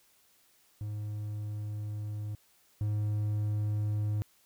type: tone pair in turn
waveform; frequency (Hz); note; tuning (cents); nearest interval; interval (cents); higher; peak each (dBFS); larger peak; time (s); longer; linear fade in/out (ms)
triangle; 105.2 / 105.2; G#2 / G#2; +23 / +23; unison; 0; neither; -32 / -26; second; 0.81-2.35 / 2.81-4.22; first; 0
effects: white hiss -66 dBFS RMS until 4.45 s